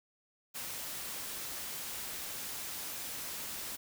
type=noise; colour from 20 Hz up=white; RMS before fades=-41 dBFS; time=0.54-3.77 s; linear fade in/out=20 ms; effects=none